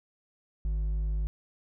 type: tone with hard clipping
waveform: sine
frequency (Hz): 51.91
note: G#1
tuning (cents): 0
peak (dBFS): -28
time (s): 0.65-1.27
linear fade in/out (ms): 0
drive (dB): 4
effects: none